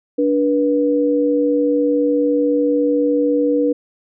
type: tone pair together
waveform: sine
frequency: 291.1 / 485 Hz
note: D4 / B4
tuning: -15 / -31 cents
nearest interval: major sixth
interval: 884 cents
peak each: -16 dBFS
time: 0.18-3.73 s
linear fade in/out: 10 ms
effects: none